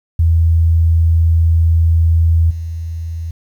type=tone with level steps; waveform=sine; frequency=82.41 Hz; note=E2; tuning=in tune; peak=-8 / -20 dBFS; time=0.19-3.31 s; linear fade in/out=5 ms; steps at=2.5 s; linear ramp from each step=10 ms; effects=8-bit